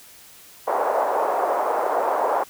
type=band-pass noise; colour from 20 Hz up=white; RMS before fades=-22 dBFS; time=0.67-2.44 s; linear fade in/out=10 ms; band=480 to 930 Hz; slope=24 dB/octave; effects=white hiss -47 dBFS RMS until 2.49 s